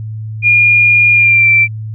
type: tone with pitch glide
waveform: sine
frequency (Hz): 2421 to 2344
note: D#7 to D7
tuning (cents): -48 to -4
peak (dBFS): -5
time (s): 0.42-1.68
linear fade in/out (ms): 50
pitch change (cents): -56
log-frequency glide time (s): 1.12-1.49
effects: added 109 Hz sine -20 dBFS peak until 1.94 s